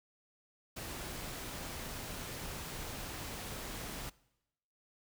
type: noise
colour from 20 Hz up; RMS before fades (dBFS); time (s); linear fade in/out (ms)
pink; -43; 0.76-4.1; 10
effects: noise-tail reverb RT60 0.9 s tail -22 dB re dry